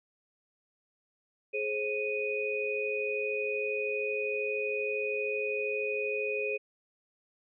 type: tone cluster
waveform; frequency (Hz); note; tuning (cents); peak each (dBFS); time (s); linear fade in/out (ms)
sine; 421.2 / 534 / 2485; G#4 / C5 / D#7; +24 / +35 / -3; -33 / -36 / -33; 1.53-6.58; 20
effects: none